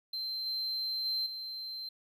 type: tone with level steps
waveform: triangle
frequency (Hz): 4116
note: C8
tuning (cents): -29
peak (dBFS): -33 / -31 / -29 / -37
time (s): 0.13-1.89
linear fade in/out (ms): 5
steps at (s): 0.46 / 1.05 / 1.26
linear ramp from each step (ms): 5
effects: none